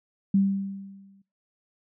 sine tone with exponential decay, 196 Hz, G3, in tune, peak -16 dBFS, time 0.34-1.22 s, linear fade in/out 5 ms, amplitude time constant 190 ms, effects noise-tail reverb RT60 0.3 s tail -22 dB re dry

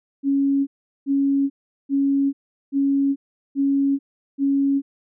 sine tone bursts, 277 Hz, C#4, 1 cent flat, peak -16 dBFS, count 6, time 0.23-4.82 s, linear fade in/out 50 ms, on 440 ms, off 390 ms, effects none

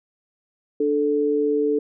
sine tone pair together, 294.8 / 438.3 Hz, D4 / A4, +7 / -7 cents, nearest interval perfect fifth, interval 686 cents, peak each -23 / -19 dBFS, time 0.8-1.79 s, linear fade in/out 5 ms, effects none

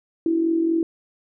sine tone with amplitude modulation, 329.6 Hz, E4, in tune, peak -15 dBFS, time 0.26-0.83 s, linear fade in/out 2 ms, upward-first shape sine, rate 44.2 Hz, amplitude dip 55%, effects none

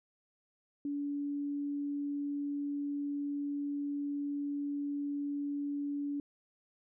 sine tone, 286.5 Hz, D4, 43 cents flat, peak -33 dBFS, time 0.85-6.2 s, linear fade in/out 2 ms, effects none

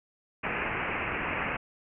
white low-pass noise, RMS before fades -32 dBFS, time 0.43-1.57 s, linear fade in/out 10 ms, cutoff 2700 Hz, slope 96 dB/octave, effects none

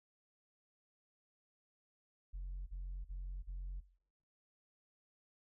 sine tone bursts, 45.15 Hz, F#1, 42 cents flat, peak -39 dBFS, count 4, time 2.33-3.81 s, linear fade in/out 20 ms, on 340 ms, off 40 ms, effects noise-tail reverb RT60 0.7 s tail -21 dB re dry + tanh soft clip ceiling -39 dBFS

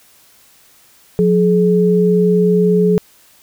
sine tone pair together, 179.1 / 424.4 Hz, F3 / G#4, +44 / +38 cents, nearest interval octave + minor third, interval 1494 cents, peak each -12 dBFS, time 1.19-2.98 s, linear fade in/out 0 ms, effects white hiss -49 dBFS RMS until 3.42 s

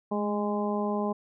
harmonic tone with a mistuned harmonic, 206.4 Hz, G#3, 10 cents flat, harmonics 1 / 2 / 3 / 4 / 5, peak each -29 / -32 / -34 / -35 / -36 dBFS, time 0.11-1.13 s, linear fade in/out 10 ms, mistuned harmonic 1, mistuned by +27 cents, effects none

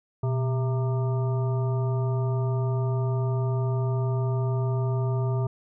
harmonic tone with a mistuned harmonic, 132.1 Hz, C3, 17 cents sharp, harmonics 1 / 3 / 5 / 7 / 9, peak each -23 / -33 / -37 / -40 / -42 dBFS, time 0.23-5.47 s, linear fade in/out 5 ms, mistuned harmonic 1, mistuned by -120 cents, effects none

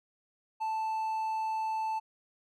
triangle tone, 880 Hz, A5, in tune, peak -28 dBFS, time 0.6-2 s, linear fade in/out 20 ms, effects none

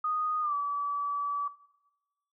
sine tone with pitch glide, 1239 to 1149.4 Hz, D#6 to D6, -8 to -38 cents, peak -27 dBFS, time 0.04-1.48 s, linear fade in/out 5 ms, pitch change -130 cents, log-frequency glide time 0.41-0.54 s, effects noise-tail reverb RT60 1.0 s tail -19 dB re dry

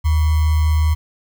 sine tone with sample-and-hold, 77.78 Hz, D#2, in tune, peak -12 dBFS, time 0.04-0.95 s, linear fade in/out 20 ms, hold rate 1050 Hz, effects none

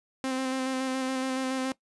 sawtooth tone with vibrato, 261.6 Hz, C4, in tune, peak -24 dBFS, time 0.24-1.72 s, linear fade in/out 0 ms, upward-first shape square, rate 7.1 Hz, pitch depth 16 cents each way, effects noise-tail reverb RT60 0.1 s tail -19 dB re dry + resampled to 24000 Hz

